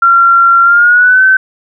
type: tone with pitch glide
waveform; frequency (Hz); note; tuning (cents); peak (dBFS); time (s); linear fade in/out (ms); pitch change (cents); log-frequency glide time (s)
sine; 1373 to 1532.3; F6 to G6; -30 to -40; -3; 0.02-1.37; 5; +190; 0.63-1.24
effects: none